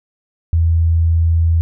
sine tone, 82.7 Hz, E2, 6 cents sharp, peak -10 dBFS, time 0.53-1.61 s, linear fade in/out 0 ms, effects none

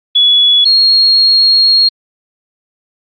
sine tone pair in turn, 3395 / 4277 Hz, G#7 / C8, +37 / +37 cents, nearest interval major third, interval 400 cents, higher second, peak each -5 dBFS, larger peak neither, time 0.15-0.65 / 0.65-1.89 s, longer second, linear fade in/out 10 ms, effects Opus 32 kbps

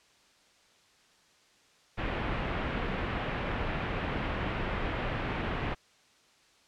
pink low-pass noise, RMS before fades -33 dBFS, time 1.97-5.75 s, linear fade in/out 20 ms, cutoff 2800 Hz, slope 24 dB/octave, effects white hiss -63 dBFS RMS until 6.67 s + low-pass 6000 Hz 12 dB/octave

